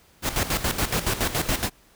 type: noise with tremolo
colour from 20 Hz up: pink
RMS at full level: -23 dBFS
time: 0.22-1.7 s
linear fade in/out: 50 ms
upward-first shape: square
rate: 7.1 Hz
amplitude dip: 70%
effects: pink hiss -57 dBFS RMS until 1.95 s